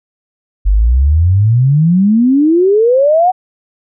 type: exponential sweep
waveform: sine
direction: up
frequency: 46.25 to 757 Hz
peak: -6 dBFS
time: 0.65-3.32 s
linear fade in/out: 20 ms
effects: none